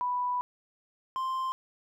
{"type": "tone pair in turn", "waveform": ["sine", "triangle"], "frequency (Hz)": [987.8, 1046.5], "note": ["B5", "C6"], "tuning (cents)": [0, 0], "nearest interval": "minor second", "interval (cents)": 100, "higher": "second", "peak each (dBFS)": -27, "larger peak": "neither", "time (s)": [[0.01, 0.41], [1.16, 1.52]], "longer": "first", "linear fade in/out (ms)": 0, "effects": []}